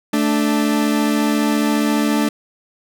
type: tone pair together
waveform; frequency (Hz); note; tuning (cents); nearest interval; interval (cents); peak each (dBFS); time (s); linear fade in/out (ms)
40% pulse; 219.2 / 293.7; A3 / D4; -6 / 0; perfect fourth; 506; -17; 0.13-2.29; 5
effects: none